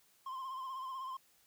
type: tone with vibrato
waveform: triangle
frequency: 1049 Hz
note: C6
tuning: 4 cents sharp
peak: -38 dBFS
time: 0.26-1.17 s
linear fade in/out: 5 ms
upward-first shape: sine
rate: 16 Hz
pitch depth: 48 cents each way
effects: white hiss -69 dBFS RMS until 1.46 s